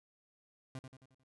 30% pulse tone with echo, 130.81 Hz, C3, in tune, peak -39 dBFS, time 0.75-0.79 s, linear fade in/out 2 ms, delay 89 ms, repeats 5, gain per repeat -6 dB, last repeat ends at 1.235 s, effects resampled to 24000 Hz

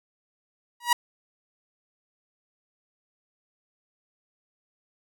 sawtooth tone with exponential growth, 960 Hz, B5, 49 cents flat, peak -11 dBFS, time 0.8-0.93 s, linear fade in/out 5 ms, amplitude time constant 27 ms, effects none

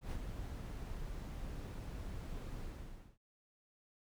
brown noise with ADSR envelope, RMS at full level -39 dBFS, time 0.01-3.18 s, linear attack 97 ms, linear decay 70 ms, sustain -5 dB, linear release 560 ms, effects none

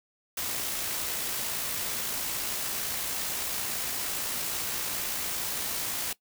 white noise with amplitude modulation, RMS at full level -31 dBFS, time 0.37-6.13 s, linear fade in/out 5 ms, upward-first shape sine, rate 57.7 Hz, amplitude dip 25%, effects noise-tail reverb RT60 0.1 s tail -19 dB re dry

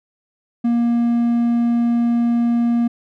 triangle tone, 236 Hz, A#3, 22 cents sharp, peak -12 dBFS, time 0.64-2.88 s, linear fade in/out 10 ms, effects none

